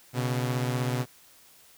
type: beating tone pair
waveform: sawtooth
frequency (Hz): 124.2 / 140.2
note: B2 / C#3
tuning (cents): +10 / +20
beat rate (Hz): 16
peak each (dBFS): -23 / -29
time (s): 0.13-1.06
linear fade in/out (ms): 50
effects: white hiss -56 dBFS RMS until 1.77 s